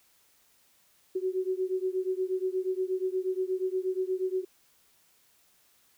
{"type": "beating tone pair", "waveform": "sine", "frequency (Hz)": [370, 378.4], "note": ["F#4", "F#4"], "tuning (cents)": [0, 39], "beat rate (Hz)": 8.4, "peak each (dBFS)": [-30, -31], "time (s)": [1.15, 4.45], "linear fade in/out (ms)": 10, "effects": ["white hiss -65 dBFS RMS until 5.97 s"]}